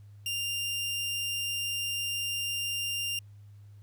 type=tone; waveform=sawtooth; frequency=2794 Hz; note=F7; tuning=in tune; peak=-27 dBFS; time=0.26-3.19 s; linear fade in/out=2 ms; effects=added 102 Hz sine -48 dBFS peak until 3.82 s + pink hiss -71 dBFS RMS until 3.82 s